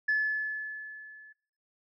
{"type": "tone with level ramp", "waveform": "sine", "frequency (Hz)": 1725, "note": "A6", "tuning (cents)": -35, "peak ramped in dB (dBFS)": [-21, -49], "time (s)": [0.08, 1.33], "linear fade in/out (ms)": 10, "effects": ["noise-tail reverb RT60 0.5 s tail -20 dB re dry", "tanh soft clip ceiling -20 dBFS"]}